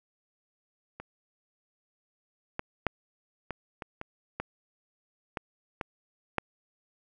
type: clicks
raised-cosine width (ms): 0.5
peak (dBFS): -25 / -16 / -10 / -19 / -22 / -22 / -17 / -17 / -17 / -11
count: 10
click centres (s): 1 / 2.594 / 2.867 / 3.507 / 3.822 / 4.014 / 4.4 / 5.372 / 5.812 / 6.383
effects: none

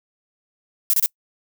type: noise bursts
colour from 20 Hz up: violet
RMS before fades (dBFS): -17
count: 3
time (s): 0.9-1.06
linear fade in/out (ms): 0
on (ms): 34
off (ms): 29
effects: noise-tail reverb RT60 0.1 s tail -26 dB re dry

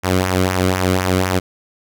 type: tone with flanger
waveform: sawtooth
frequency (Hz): 92.5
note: F#2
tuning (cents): 0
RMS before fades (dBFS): -17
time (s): 0.03-1.4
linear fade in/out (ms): 20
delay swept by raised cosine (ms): 0.23 to 1.18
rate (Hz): 4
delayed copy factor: -0.65
effects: none

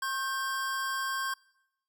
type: tone pair together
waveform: square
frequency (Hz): 1078.5 / 1568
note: C#6 / G6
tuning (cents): -48 / 0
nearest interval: tritone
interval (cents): 648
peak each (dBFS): -34 / -34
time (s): 0.02-1.34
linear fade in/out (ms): 5
effects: noise-tail reverb RT60 0.9 s tail -25 dB re dry

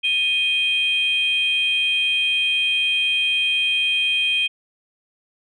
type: tone pair together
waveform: sine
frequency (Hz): 2489 / 3188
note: D#7 / G7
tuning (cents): 0 / +28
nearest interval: major third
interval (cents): 428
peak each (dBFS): -19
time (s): 0.03-4.48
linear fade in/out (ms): 20
effects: tanh soft clip ceiling -11 dBFS

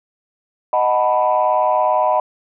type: chord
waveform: sine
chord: B dominant seventh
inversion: first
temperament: equal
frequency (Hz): 622.3 / 740 / 880 / 987.8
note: D#5 / F#5 / A5 / B5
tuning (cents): 0 / 0 / 0 / 0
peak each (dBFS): -17 / -18 / -22 / -17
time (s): 0.73-2.2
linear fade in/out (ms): 2
effects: tanh soft clip ceiling -5 dBFS

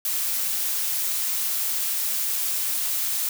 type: noise with amplitude modulation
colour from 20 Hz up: blue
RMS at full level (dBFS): -24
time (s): 0.05-3.29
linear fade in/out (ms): 2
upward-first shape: sine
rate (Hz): 213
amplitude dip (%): 30
effects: none

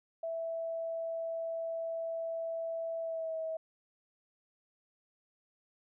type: tone with pitch glide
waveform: sine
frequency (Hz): 659 to 643.9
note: E5 to E5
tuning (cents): -1 to -41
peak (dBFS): -34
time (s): 0.23-3.57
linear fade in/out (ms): 5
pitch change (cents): -40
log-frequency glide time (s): 3.01-3.36
effects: none

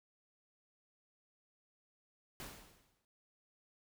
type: noise with exponential decay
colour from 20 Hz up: pink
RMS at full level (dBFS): -45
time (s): 2.4-3.05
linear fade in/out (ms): 0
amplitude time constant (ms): 140
effects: none

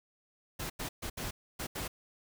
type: noise bursts at uneven times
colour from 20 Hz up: pink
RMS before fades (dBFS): -38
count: 6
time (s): 0.59-0.7 / 0.79-0.89 / 1.02-1.1 / 1.17-1.31 / 1.59-1.67 / 1.75-1.88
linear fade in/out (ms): 10
effects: none

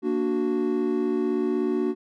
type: chord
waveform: triangle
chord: Bb augmented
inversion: none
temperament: equal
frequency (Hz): 233.1 / 293.7 / 370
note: Bb3 / D4 / F#4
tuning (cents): 0 / 0 / 0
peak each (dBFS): -26 / -25 / -23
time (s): 0.02-1.95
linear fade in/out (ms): 50
effects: none

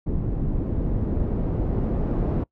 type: noise with low-pass filter sweep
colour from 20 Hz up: pink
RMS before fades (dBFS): -24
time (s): 0.06-2.44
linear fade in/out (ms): 10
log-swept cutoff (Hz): 250 to 460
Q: 0.79
effects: noise-tail reverb RT60 0.1 s tail -23 dB re dry

